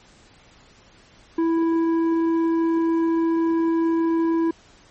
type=tone with tanh clipping; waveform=triangle; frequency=329.6 Hz; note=E4; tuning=in tune; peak=-19 dBFS; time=1.38-4.51 s; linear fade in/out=5 ms; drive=12 dB; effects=pink hiss -52 dBFS RMS until 4.9 s + MP3 32 kbps